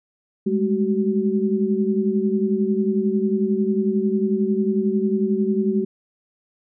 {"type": "tone cluster", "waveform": "sine", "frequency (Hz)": [201.4, 212.5, 378.2], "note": ["G3", "G#3", "F#4"], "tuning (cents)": [47, 40, 38], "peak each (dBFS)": -22, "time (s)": [0.46, 5.85], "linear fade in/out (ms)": 10, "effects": []}